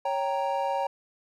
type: chord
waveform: triangle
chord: G diminished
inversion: second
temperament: equal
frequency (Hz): 554.4 / 784 / 932.3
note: Db5 / G5 / Bb5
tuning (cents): 0 / 0 / 0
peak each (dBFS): -28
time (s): 0.05-0.87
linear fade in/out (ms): 5
effects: none